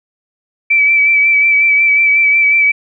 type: tone with vibrato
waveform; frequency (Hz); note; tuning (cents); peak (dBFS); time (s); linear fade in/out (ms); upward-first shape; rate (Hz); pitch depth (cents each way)
sine; 2311; D7; -28; -7; 0.7-2.72; 10; sine; 5.5; 28
effects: none